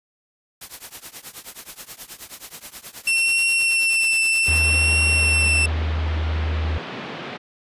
white noise with tremolo, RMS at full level -34 dBFS, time 0.61-4.65 s, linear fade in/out 5 ms, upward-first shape triangle, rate 9.4 Hz, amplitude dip 95%
40% pulse tone with vibrato, 2700 Hz, E7, 41 cents sharp, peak -16 dBFS, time 3.07-5.66 s, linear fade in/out 5 ms, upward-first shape triangle, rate 0.65 Hz, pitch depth 21 cents each way
pink band-pass noise, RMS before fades -33 dBFS, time 4.46-7.38 s, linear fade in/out 20 ms, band 150 to 3600 Hz, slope 24 dB/octave
sine tone with pitch glide, 80.5 to 78.66 Hz, E2 to D#2, -41 to +19 cents, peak -20 dBFS, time 4.48-6.78 s, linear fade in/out 5 ms, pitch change -40 cents, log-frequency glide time 5.15-5.95 s
effects resampled to 32000 Hz

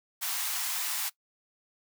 white high-pass noise, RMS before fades -32 dBFS, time 0.21-1.1 s, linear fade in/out 20 ms, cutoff 730 Hz, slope 48 dB/octave, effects noise-tail reverb RT60 0.1 s tail -20 dB re dry

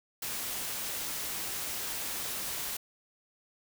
white noise, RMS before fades -36 dBFS, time 0.22-2.77 s, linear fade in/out 5 ms, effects none

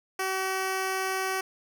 10% pulse tone, 379.9 Hz, F#4, 46 cents sharp, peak -19 dBFS, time 0.19-1.41 s, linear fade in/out 5 ms, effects none

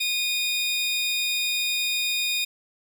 35% pulse tone pair together, 2462 / 3689 Hz, D#7 / A#7, -19 / -19 cents, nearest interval perfect fifth, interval 700 cents, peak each -24 dBFS, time 0-2.45 s, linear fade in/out 10 ms, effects none

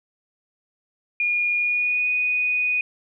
sine tone with pitch glide, 2432 to 2480 Hz, D#7 to D#7, -40 to -6 cents, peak -19 dBFS, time 1.2-2.81 s, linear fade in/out 2 ms, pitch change +34 cents, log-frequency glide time 1.58-2.08 s, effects none

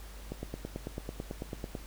click train, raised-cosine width 2 ms, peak -23 dBFS, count 14, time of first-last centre 0.32-1.752 s, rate 9.08 Hz, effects added 50 Hz sine -45 dBFS peak until 1.86 s + pink hiss -52 dBFS RMS until 1.86 s

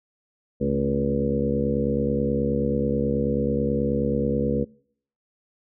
harmonic tone with a mistuned harmonic, 69.3 Hz, C#2, in tune, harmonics 1 / 2 / 3 / 4 / 5 / 6 / 7 / 8, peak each -32 / -29 / -25 / -30 / -34 / -31 / -26 / -36 dBFS, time 0.6-4.65 s, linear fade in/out 20 ms, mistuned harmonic 3, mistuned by +71 cents, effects noise-tail reverb RT60 0.6 s tail -25 dB re dry

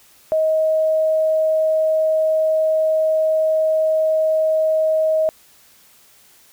sine tone, 631 Hz, D#5, 24 cents sharp, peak -14 dBFS, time 0.32-5.29 s, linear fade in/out 0 ms, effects white hiss -51 dBFS RMS until 6.52 s

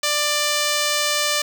5% pulse tone, 592 Hz, D5, 14 cents sharp, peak -7 dBFS, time 0.03-1.42 s, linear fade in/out 5 ms, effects none

